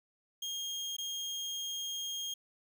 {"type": "tone with dropouts", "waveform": "30% pulse", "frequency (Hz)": 3236, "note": "G#7", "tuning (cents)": -46, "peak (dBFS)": -33, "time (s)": [0.42, 2.34], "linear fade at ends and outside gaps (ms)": 5, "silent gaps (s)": [0.967, 0.983], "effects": []}